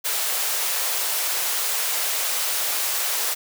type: high-pass noise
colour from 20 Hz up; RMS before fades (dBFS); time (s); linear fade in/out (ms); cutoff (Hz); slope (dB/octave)
white; -24; 0.04-3.35; 20; 450; 24
effects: none